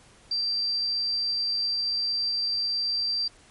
sine tone, 4699 Hz, D8, in tune, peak -24 dBFS, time 0.31-3.28 s, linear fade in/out 5 ms, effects pink hiss -55 dBFS RMS until 3.5 s + MP3 48 kbps

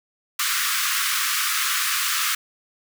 pink high-pass noise, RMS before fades -23 dBFS, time 0.39-2.35 s, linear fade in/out 5 ms, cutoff 1100 Hz, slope 96 dB/octave, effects none

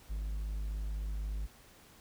triangle tone, 51.9 Hz, G#1, in tune, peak -32 dBFS, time 0.09-1.47 s, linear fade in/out 20 ms, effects pink hiss -59 dBFS RMS until 2 s

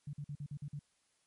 sine tone bursts, 144.8 Hz, D3, 24 cents flat, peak -39 dBFS, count 7, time 0.07-0.793 s, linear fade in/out 5 ms, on 63 ms, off 47 ms, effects white hiss -75 dBFS RMS until 1.26 s + MP3 48 kbps

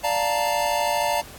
square chord, Bb major seventh, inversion first, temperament equal, 587.3 / 698.5 / 880 / 932.3 Hz, D5 / F5 / A5 / Bb5, 0 / 0 / 0 / 0 cents, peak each -27 dBFS, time 0.03-1.22 s, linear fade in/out 20 ms, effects pink hiss -43 dBFS RMS until 1.38 s + AAC 64 kbps

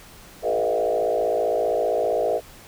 sine tone with frequency modulation, 554.4 Hz, C#5, in tune, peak -19 dBFS, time 0.42-2.41 s, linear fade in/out 50 ms, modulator 55.3 Hz, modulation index 2.7, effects pink hiss -46 dBFS RMS until 2.67 s

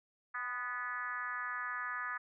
sine tone with frequency modulation, 1480 Hz, F#6, in tune, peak -36 dBFS, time 0.34-2.18 s, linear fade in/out 10 ms, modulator 241 Hz, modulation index 1.7, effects none

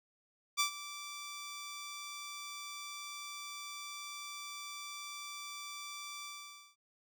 10% pulse tone with ADSR envelope, 1167 Hz, D6, 11 cents flat, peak -19 dBFS, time 0.57-6.76 s, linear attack 31 ms, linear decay 99 ms, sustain -16 dB, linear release 520 ms, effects none

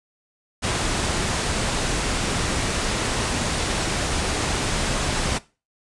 pink low-pass noise, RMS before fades -24 dBFS, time 0.62-5.39 s, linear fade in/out 20 ms, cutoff 9900 Hz, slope 48 dB/octave, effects noise-tail reverb RT60 0.3 s tail -19 dB re dry + resampled to 24000 Hz

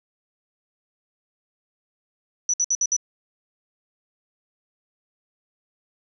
sine tone bursts, 5930 Hz, F#8, 3 cents sharp, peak -18 dBFS, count 5, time 2.49-2.965 s, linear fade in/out 2 ms, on 47 ms, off 60 ms, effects none

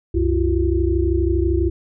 sine tone cluster, 65.3 / 90.9 / 338.1 / 370.7 Hz, C2 / F#2 / E4 / F#4, -3 / -30 / +44 / +3 cents, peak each -19 / -23 / -20 / -24 dBFS, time 0.14-1.7 s, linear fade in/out 10 ms, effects none

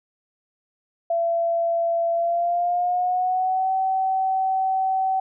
sine tone with pitch glide, 675 to 762.1 Hz, E5 to G5, +41 to -49 cents, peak -19 dBFS, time 1.1-5.2 s, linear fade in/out 5 ms, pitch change +210 cents, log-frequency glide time 2.13-3.72 s, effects none

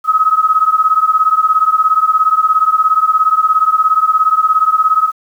sine beating tone pair, 1268 / 1285 Hz, D#6 / E6, +32 / -45 cents, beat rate 17 Hz, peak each -11 / -12 dBFS, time 0.04-5.12 s, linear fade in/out 50 ms, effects 7-bit

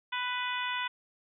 harmonic tone, 495.7 Hz, B4, 6 cents sharp, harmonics 2 / 3 / 4 / 5 / 6 / 7, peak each -35 / -37 / -38 / -39 / -40 / -40 dBFS, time 0.12-0.88 s, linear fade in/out 10 ms, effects none

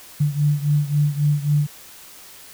sine beating tone pair, 145.8 / 149.5 Hz, D3 / D3, -12 / +31 cents, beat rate 3.7 Hz, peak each -18 / -21 dBFS, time 0.2-1.67 s, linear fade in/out 10 ms, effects white hiss -43 dBFS RMS until 2.53 s

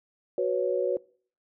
sine chord, F# suspended fourth, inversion none, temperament equal, 370 / 493.9 / 554.4 Hz, F#4 / B4 / C#5, 0 / 0 / 0 cents, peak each -28 dBFS, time 0.38-0.97 s, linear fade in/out 2 ms, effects noise-tail reverb RT60 0.5 s tail -23 dB re dry

